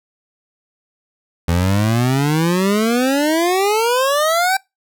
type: exponential sweep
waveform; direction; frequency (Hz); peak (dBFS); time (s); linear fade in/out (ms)
25% pulse; up; 82.6 to 784; -10; 1.48-4.57; 5
effects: noise-tail reverb RT60 0.2 s tail -23 dB re dry